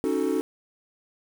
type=chord; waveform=triangle; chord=D# half-diminished seventh; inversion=third; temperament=equal; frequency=277.2 / 311.1 / 370 / 440 Hz; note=C#4 / D#4 / F#4 / A4; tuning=0 / 0 / 0 / 0 cents; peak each=-26 dBFS; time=0.04-0.41 s; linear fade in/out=0 ms; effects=tanh soft clip ceiling -11 dBFS + 7-bit